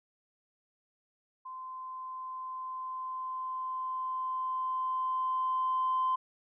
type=tone with level ramp; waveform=sine; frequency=1034 Hz; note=C6; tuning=21 cents flat; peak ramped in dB=-40 to -25 dBFS; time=1.45-6.16 s; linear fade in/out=10 ms; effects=tanh soft clip ceiling -22 dBFS